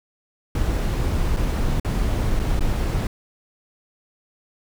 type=noise with dropouts; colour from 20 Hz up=brown; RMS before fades=-21 dBFS; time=0.55-3.07 s; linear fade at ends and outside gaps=2 ms; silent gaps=1.365-1.369 / 1.799-1.847 / 2.394-2.398 / 2.594-2.607 s; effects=none